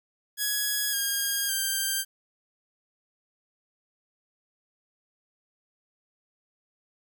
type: tone with pitch steps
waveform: 5% pulse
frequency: 1670 / 1623.4 / 1578.1 Hz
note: G#6 / G#6 / G6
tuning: +9 / -40 / +11 cents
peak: -15 dBFS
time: 0.37-2.05 s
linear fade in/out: 50 ms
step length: 560 ms
effects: none